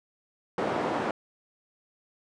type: band-pass noise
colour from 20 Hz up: white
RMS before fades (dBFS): -29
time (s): 0.58-1.11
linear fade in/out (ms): 2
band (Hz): 210 to 780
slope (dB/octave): 12
effects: resampled to 22050 Hz